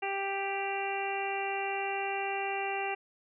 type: harmonic tone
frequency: 393.7 Hz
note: G4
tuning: 8 cents sharp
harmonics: 1 / 2 / 3 / 4 / 5 / 6 / 7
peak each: -37 / -34 / -45 / -44 / -42 / -40 / -39 dBFS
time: 0.02-2.95 s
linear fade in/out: 10 ms
effects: none